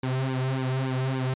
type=tone with flanger; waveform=sawtooth; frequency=130.81 Hz; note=C3; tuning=in tune; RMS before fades=-27 dBFS; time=0.03-1.34 s; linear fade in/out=5 ms; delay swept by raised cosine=1.5 to 4.2 ms; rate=3.5 Hz; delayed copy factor=-0.95; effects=resampled to 8000 Hz